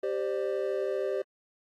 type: chord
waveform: triangle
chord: G suspended fourth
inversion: none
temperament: equal with one note detuned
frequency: 392 / 523.3 / 595.9 Hz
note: G4 / C5 / D5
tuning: 0 / 0 / +25 cents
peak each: -29 / -31 / -32 dBFS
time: 0.03-1.22 s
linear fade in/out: 5 ms
effects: AAC 48 kbps